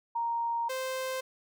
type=tone pair in turn; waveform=sine / sawtooth; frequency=932.3 / 521 Hz; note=A#5 / C5; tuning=0 / -7 cents; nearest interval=minor seventh; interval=1007 cents; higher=first; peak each=-28 dBFS; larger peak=neither; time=0.15-0.69 / 0.69-1.21 s; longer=first; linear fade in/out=10 ms; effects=none